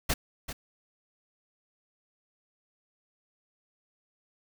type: noise with echo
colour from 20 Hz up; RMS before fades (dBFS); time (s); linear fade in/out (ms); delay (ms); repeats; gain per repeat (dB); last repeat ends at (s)
pink; -26; 0.09-0.14; 10; 390; 1; -11; 0.53
effects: none